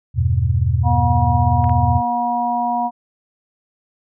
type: chord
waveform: sine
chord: E minor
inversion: none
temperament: just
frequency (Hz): 82.41 / 98.89 / 123.61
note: E2 / G2 / B2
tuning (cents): 0 / +16 / +2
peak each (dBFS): -18 / -19 / -18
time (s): 0.14-2.02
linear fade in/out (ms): 50
type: harmonic tone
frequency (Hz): 240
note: B3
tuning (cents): -49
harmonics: 1 / 3 / 4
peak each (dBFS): -25 / -19 / -21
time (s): 0.83-2.91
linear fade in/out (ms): 50
type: clicks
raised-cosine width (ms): 0.5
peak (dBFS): -18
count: 2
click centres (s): 1.642 / 1.695
effects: none